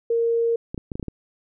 sine tone, 463.5 Hz, A#4, 10 cents flat, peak -18 dBFS, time 0.1-0.56 s, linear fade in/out 5 ms
clicks, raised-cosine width 3 ms, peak -17 dBFS, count 7, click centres 0.745 / 0.778 / 0.918 / 0.955 / 0.997 / 1.028 / 1.083 s
effects none

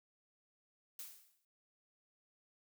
blue noise with exponential decay, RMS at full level -45 dBFS, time 0.99-1.45 s, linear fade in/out 2 ms, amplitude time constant 99 ms, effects none

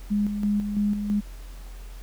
sine tone with tremolo, 206.3 Hz, G#3, 11 cents flat, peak -20 dBFS, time 0.1-1.21 s, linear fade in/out 20 ms, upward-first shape square, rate 3 Hz, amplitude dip 50%, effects added 43 Hz sine -37 dBFS peak until 2.02 s + pink hiss -51 dBFS RMS until 2.02 s

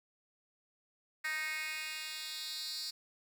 10% pulse tone with high-pass filter sweep, 311.1 Hz, D#4, in tune, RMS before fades -40 dBFS, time 1.24-2.91 s, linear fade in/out 10 ms, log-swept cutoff 1900 to 4600 Hz, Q 3.8, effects 11-bit

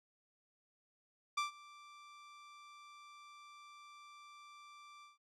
sawtooth tone with ADSR envelope, 1174.7 Hz, D6, in tune, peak -28 dBFS, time 1.37-5.18 s, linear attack 9 ms, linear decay 130 ms, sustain -23 dB, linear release 150 ms, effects low-pass 6000 Hz 12 dB/octave

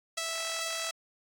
5% pulse tone with ADSR envelope, 657 Hz, E5, 6 cents flat, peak -17 dBFS, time 0.17-0.91 s, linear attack 11 ms, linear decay 8 ms, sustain -4 dB, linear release 5 ms, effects AAC 64 kbps

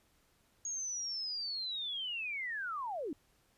sine linear sweep, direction down, 6645 to 257.2 Hz, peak -36 dBFS, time 0.65-3.13 s, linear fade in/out 2 ms, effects pink hiss -71 dBFS RMS until 3.57 s + resampled to 32000 Hz

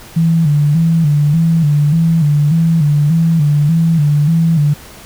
sine tone with vibrato, 155.56 Hz, D#3, in tune, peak -8 dBFS, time 0.16-4.74 s, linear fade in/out 10 ms, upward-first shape square, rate 1.7 Hz, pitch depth 98 cents each way, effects pink hiss -36 dBFS RMS until 5.05 s

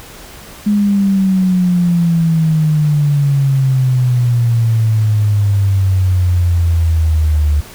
sine exponential sweep, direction down, 209 to 73.42 Hz, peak -9 dBFS, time 0.66-7.61 s, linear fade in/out 10 ms, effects pink hiss -35 dBFS RMS until 7.74 s

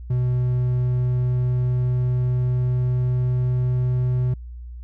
triangle tone with pitch glide, 124.5 to 125.44 Hz, B2 to B2, +14 to +27 cents, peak -16 dBFS, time 0.1-4.34 s, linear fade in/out 5 ms, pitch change +13 cents, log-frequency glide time 0.75-4.2 s, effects added 60 Hz sine -33 dBFS peak until 4.83 s

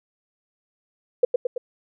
sine tone with echo, 493.9 Hz, B4, in tune, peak -11 dBFS, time 1.23-1.25 s, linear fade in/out 5 ms, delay 110 ms, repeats 3, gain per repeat -4 dB, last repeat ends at 1.58 s, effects none

